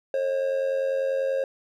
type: tone with amplitude modulation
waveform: triangle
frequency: 538 Hz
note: C5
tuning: 48 cents sharp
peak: -18 dBFS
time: 0.14-1.44 s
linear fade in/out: 2 ms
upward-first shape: sine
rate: 90.2 Hz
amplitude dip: 60%
effects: none